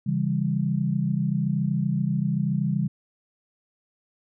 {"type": "chord", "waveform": "sine", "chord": "C# diminished", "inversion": "none", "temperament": "just", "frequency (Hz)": [138.59, 166.31, 199.57], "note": ["C#3", "E3", "G3"], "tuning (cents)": [0, 16, 31], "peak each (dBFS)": -26, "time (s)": [0.06, 2.88], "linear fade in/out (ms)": 10, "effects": []}